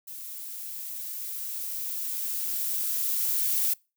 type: noise with level ramp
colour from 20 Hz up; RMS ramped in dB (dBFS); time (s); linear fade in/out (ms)
violet; -40 to -25; 0.07-3.74; 10
effects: noise-tail reverb RT60 0.3 s tail -26 dB re dry